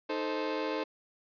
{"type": "chord", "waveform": "30% pulse", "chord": "A diminished", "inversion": "second", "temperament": "equal with one note detuned", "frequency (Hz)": [311.1, 437.7, 523.3], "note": ["Eb4", "A4", "C5"], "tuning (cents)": [0, -9, 0], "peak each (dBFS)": -33, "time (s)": [0.09, 0.84], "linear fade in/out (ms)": 10, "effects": ["resampled to 11025 Hz"]}